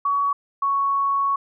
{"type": "tone pair in turn", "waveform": "sine", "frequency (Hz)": [1127, 1110.8], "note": ["C#6", "C#6"], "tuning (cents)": [28, 3], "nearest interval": "unison", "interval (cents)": 25, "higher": "first", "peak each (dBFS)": -18, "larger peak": "neither", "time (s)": [[0.05, 0.33], [0.62, 1.36]], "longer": "second", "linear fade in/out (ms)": 5, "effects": []}